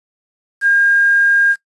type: tone with quantisation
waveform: sine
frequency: 1614 Hz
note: G#6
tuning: 50 cents flat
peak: -9 dBFS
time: 0.61-1.56 s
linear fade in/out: 50 ms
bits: 6
effects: noise-tail reverb RT60 0.1 s tail -19 dB re dry + resampled to 24000 Hz